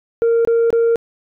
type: tone bursts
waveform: sine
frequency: 462.7 Hz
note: A#4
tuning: 13 cents flat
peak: -9 dBFS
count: 3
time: 0.22-0.958 s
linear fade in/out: 0 ms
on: 230 ms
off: 24 ms
effects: tanh soft clip ceiling -10 dBFS